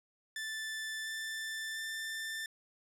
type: tone with pitch steps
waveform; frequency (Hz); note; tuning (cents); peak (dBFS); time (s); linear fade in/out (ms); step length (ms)
sawtooth; 1760 / 1770.2 / 1780.5; A6 / A6 / A6; 0 / +10 / +20; -34; 0.36-2.46; 2; 700
effects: low-pass 12000 Hz 12 dB/octave